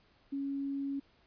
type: tone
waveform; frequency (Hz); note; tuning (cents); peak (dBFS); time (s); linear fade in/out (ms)
sine; 277.2; C#4; 0; -33; 0.32-1; 10
effects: pink hiss -67 dBFS RMS until 1.26 s + resampled to 11025 Hz